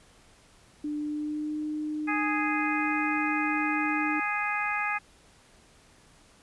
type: tone with pitch glide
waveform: sine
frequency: 297.7 to 304.1 Hz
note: D4 to D#4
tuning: +24 to -40 cents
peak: -29 dBFS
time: 0.84-4.2 s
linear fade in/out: 5 ms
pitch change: +36 cents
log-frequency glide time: 0.97-1.59 s
type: harmonic tone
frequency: 415.3 Hz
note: G#4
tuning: in tune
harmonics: 2 / 3 / 4 / 5 / 6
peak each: -33 / -33 / -33 / -33 / -33 dBFS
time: 2.07-4.99 s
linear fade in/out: 20 ms
effects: pink hiss -58 dBFS RMS until 6.42 s + resampled to 24000 Hz